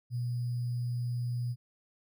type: tone with sample-and-hold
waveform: sine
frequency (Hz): 121.5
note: B2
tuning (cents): -28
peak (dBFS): -30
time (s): 0.1-1.56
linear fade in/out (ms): 50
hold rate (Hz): 4900
effects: none